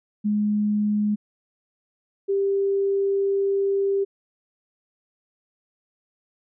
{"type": "tone pair in turn", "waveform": "sine", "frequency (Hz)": [209.1, 394.7], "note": ["G#3", "G4"], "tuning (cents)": [12, 12], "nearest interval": "major seventh", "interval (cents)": 1100, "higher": "second", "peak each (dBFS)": -19, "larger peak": "neither", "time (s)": [[0.24, 1.16], [2.28, 4.05]], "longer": "second", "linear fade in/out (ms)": 20, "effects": []}